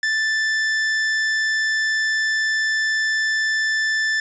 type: tone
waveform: 45% pulse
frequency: 1761 Hz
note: A6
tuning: 1 cent sharp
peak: -18 dBFS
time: 0.03-4.2 s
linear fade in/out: 2 ms
effects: resampled to 16000 Hz + 10-bit